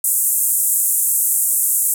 pink band-pass noise, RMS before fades -17 dBFS, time 0.04-1.94 s, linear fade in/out 2 ms, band 7800 to 15000 Hz, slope 48 dB/octave, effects none

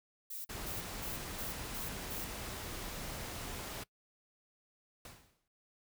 violet noise bursts, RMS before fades -43 dBFS, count 6, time 0.3-2.25 s, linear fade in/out 10 ms, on 150 ms, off 210 ms
pink noise, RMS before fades -43 dBFS, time 0.49-3.84 s, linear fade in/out 10 ms
pink noise with exponential decay, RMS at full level -48 dBFS, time 5.05-5.48 s, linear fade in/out 2 ms, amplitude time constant 93 ms
effects noise-tail reverb RT60 0.1 s tail -21 dB re dry

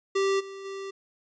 square tone with level steps, 390.7 Hz, G4, 6 cents flat, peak -23 / -39 / -35 dBFS, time 0.15-0.91 s, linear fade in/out 10 ms, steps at 0.39 / 0.64 s, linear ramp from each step 20 ms, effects resampled to 16000 Hz

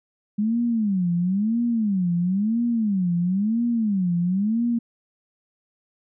sine tone with vibrato, 202.6 Hz, G#3, 43 cents flat, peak -19 dBFS, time 0.38-4.79 s, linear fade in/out 10 ms, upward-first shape sine, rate 0.99 Hz, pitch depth 280 cents each way, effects none

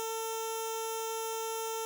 10% pulse tone with notch filter, 448.5 Hz, A4, 33 cents sharp, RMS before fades -36 dBFS, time 0-1.85 s, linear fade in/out 0 ms, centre 2000 Hz, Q 0.57, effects none

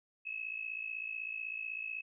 sine tone with amplitude modulation, 2584 Hz, E7, 35 cents flat, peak -34 dBFS, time 0.25-2.02 s, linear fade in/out 20 ms, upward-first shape sine, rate 56 Hz, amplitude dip 80%, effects none

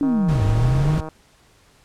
sine linear two-way sweep, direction down then up, 293.7 to 98.7 to 158.4 Hz, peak -16 dBFS, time 0.01-0.98 s, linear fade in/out 0 ms, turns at 0.43 s
click train, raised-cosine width 1 ms, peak -19 dBFS, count 167, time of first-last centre 0.03-1.087 s, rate 157 Hz
brown noise, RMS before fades -24 dBFS, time 0.28-1.01 s, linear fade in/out 10 ms
effects pink hiss -55 dBFS RMS until 1.84 s + low-pass 10000 Hz 12 dB/octave

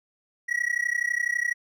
triangle tone with amplitude modulation, 1922 Hz, B6, 48 cents flat, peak -18 dBFS, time 0.48-1.54 s, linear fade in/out 20 ms, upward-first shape sine, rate 32 Hz, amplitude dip 95%, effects none

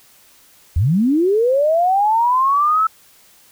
sine linear sweep, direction up, 70.6 to 1323 Hz, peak -12 dBFS, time 0.76-2.87 s, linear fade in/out 5 ms, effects white hiss -50 dBFS RMS until 3.51 s

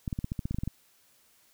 clicks, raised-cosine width 5 ms, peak -19 dBFS, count 12, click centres 0.078 / 0.128 / 0.189 / 0.244 / 0.319 / 0.392 / 0.455 / 0.51 / 0.545 / 0.586 / 0.635 / 0.676 s, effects white hiss -64 dBFS RMS until 1.53 s

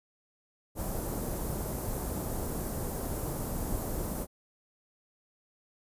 pink band-stop noise, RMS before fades -34 dBFS, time 0.75-4.27 s, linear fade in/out 50 ms, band 760 to 11000 Hz, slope 12 dB/octave, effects resampled to 32000 Hz

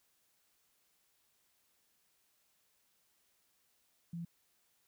sine tone, 169.6 Hz, E3, 50 cents sharp, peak -39 dBFS, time 4.13-4.25 s, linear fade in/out 5 ms, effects white hiss -75 dBFS RMS until 4.87 s

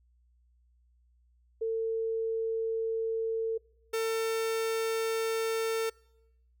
sine / 45% pulse tone pair in turn, 450 / 450 Hz, A4 / A4, +39 / +39 cents, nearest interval unison, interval 0 cents, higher neither, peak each -28 dBFS, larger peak neither, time 1.61-3.58 / 3.93-5.9 s, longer neither, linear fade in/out 10 ms, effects noise-tail reverb RT60 0.9 s tail -25 dB re dry + added 60 Hz sine -63 dBFS peak until 6.6 s

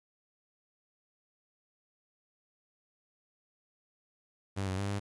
sawtooth tone with pitch steps, 97.9 / 93.8 / 99.8 / 101 Hz, G2 / F#2 / G2 / G#2, -2 / +24 / +32 / -48 cents, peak -28 dBFS, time 4.56-5 s, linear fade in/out 20 ms, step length 110 ms, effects resampled to 24000 Hz + 11-bit

